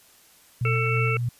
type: tone with tremolo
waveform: sine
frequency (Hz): 120.5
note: B2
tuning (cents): -42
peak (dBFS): -21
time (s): 0.61-1.29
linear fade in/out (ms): 5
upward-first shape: sine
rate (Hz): 3.1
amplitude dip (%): 30
type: harmonic tone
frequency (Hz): 445.3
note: A4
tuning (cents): +21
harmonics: 1 / 3 / 5 / 6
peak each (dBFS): -29 / -29 / -29 / -29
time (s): 0.65-1.17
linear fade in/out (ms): 2
effects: white hiss -55 dBFS RMS until 1.39 s + resampled to 32000 Hz